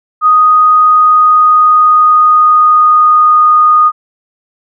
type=tone with pitch glide; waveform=sine; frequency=1244.5 to 1232.3 Hz; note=D#6 to D#6; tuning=0 to -17 cents; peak=-3 dBFS; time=0.21-3.92 s; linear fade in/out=50 ms; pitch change=-17 cents; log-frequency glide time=0.8-3.45 s; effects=none